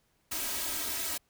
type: noise with comb filter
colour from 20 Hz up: white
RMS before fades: -34 dBFS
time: 0.31-1.18 s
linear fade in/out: 10 ms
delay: 3.1 ms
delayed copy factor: +0.95
effects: pink hiss -72 dBFS RMS until 1.29 s